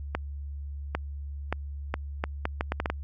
accelerating click train, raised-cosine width 0.5 ms, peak -12 dBFS, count 11, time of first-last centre 0.15-2.9 s, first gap 800 ms, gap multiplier 0.72, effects added 71 Hz sine -34 dBFS peak until 3.03 s

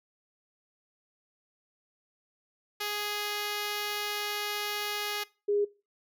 5% pulse / sine tone pair in turn, 415.3 / 410.1 Hz, G#4 / G#4, 0 / -22 cents, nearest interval unison, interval 22 cents, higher first, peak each -20 / -24 dBFS, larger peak first, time 2.8-5.24 / 5.48-5.65 s, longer first, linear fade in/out 10 ms, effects noise-tail reverb RT60 0.3 s tail -21 dB re dry

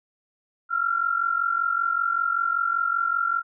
sine tone pair together, 1351.7 / 1396.9 Hz, E6 / F6, +43 / 0 cents, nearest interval minor second, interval 57 cents, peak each -24 dBFS, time 0.69-3.43 s, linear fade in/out 50 ms, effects none

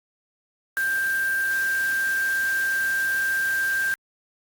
sine tone in noise, 1581 Hz, G6, 14 cents sharp, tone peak -21 dBFS, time 0.77-3.94 s, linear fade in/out 0 ms, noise white, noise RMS -36 dBFS, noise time 0.77-3.94 s, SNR +12 dB, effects Opus 48 kbps

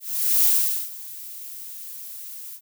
violet noise with ADSR envelope, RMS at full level -17 dBFS, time 0-2.61 s, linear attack 440 ms, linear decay 450 ms, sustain -20 dB, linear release 74 ms, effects none

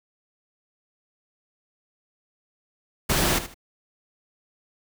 pink noise with echo, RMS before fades -22 dBFS, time 3.09-3.39 s, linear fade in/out 10 ms, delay 77 ms, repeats 2, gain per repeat -12 dB, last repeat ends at 3.544 s, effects none

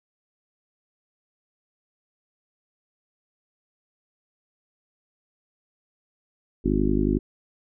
harmonic tone with a mistuned harmonic, 51 Hz, G#1, 31 cents flat, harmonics 1 / 2 / 3 / 4 / 5 / 6 / 7 / 8, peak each -26 / -33 / -30 / -28 / -25 / -27 / -27 / -35 dBFS, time 6.64-7.19 s, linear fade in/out 20 ms, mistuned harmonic 8, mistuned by -51 cents, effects none

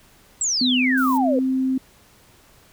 sine exponential sweep, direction down, 7902 to 476.4 Hz, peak -19 dBFS, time 0.41-1.39 s, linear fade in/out 2 ms
sine tone with pitch glide, 251.7 to 261.6 Hz, B3 to C4, +33 to 0 cents, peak -18 dBFS, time 0.61-1.78 s, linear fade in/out 5 ms, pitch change +67 cents, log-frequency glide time 0.77-0.97 s
violet noise, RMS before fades -36 dBFS, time 0.97-1.18 s, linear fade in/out 10 ms
effects pink hiss -53 dBFS RMS until 2.72 s

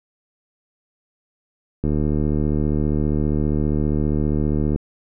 click train, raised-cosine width 3 ms, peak -9 dBFS, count 220, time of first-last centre 1.84-4.76 s, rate 75 Hz, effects none

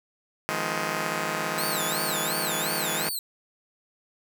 5% pulse chord, F half-diminished seventh, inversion third, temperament just, 157.15 / 174.61 / 209.5 / 251.4 Hz, Eb3 / F3 / Ab3 / Cb4, +18 / 0 / +15 / +31 cents, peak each -21 / -22 / -21 / -26 dBFS, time 0.49-3.09 s, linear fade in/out 0 ms
10% pulse tone with vibrato, 3951 Hz, B7, in tune, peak -22 dBFS, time 1.58-3.19 s, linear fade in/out 2 ms, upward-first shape sine, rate 2.8 Hz, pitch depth 250 cents each way
effects none

